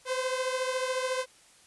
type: beating tone pair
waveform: sawtooth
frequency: 511 / 525 Hz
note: C5 / C5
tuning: -41 / +6 cents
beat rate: 14 Hz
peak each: -26 / -30 dBFS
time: 0.05-1.26 s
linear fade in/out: 50 ms
effects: white hiss -58 dBFS RMS until 1.66 s + resampled to 24000 Hz